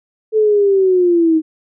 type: linear sweep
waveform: sine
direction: down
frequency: 440 to 311.7 Hz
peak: -9 dBFS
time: 0.32-1.42 s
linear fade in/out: 50 ms
effects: none